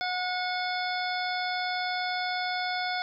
harmonic tone with a mistuned harmonic, 729 Hz, F#5, 26 cents flat, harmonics 1 / 2 / 3 / 5 / 6 / 7, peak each -31 / -34 / -36 / -38 / -39 / -39 dBFS, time 0.01-3.02 s, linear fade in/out 0 ms, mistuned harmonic 5, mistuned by -76 cents, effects none

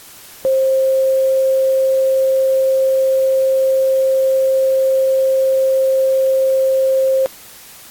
sine tone with quantisation, 530 Hz, C5, 22 cents sharp, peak -11 dBFS, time 0.45-7.26 s, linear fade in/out 0 ms, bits 6, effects white hiss -39 dBFS RMS until 7.9 s + AAC 64 kbps

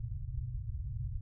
white low-pass noise, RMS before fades -38 dBFS, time 0-1.21 s, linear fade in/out 5 ms, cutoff 130 Hz, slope 96 dB/octave, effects none

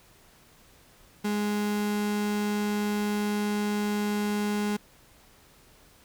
35% pulse tone, 207.7 Hz, G#3, in tune, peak -24 dBFS, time 1.24-4.77 s, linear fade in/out 10 ms, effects pink hiss -57 dBFS RMS until 6.04 s

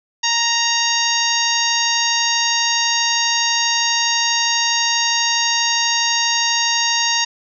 harmonic tone, 932.3 Hz, A#5, in tune, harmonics 1 / 2 / 3 / 4 / 5 / 6 / 7, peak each -23 / -23 / -23 / -23 / -23 / -23 / -23 dBFS, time 0.23-7.25 s, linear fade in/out 10 ms, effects none

